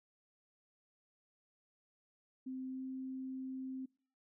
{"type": "tone with pitch glide", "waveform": "sine", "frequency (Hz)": [260, 261.8], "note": ["C4", "C4"], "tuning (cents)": [-11, 1], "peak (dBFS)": -40, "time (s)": [2.46, 3.86], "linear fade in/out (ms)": 10, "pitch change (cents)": 12, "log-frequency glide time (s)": [2.68, 2.83], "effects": ["noise-tail reverb RT60 0.5 s tail -26 dB re dry"]}